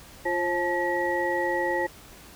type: tone cluster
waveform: sine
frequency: 348.5 / 535 / 867 / 1913 Hz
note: F4 / C5 / A5 / A#6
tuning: -4 / +38 / -26 / +44 cents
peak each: -29 dBFS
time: 0.25-1.87 s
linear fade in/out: 10 ms
effects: pink hiss -48 dBFS RMS until 2.35 s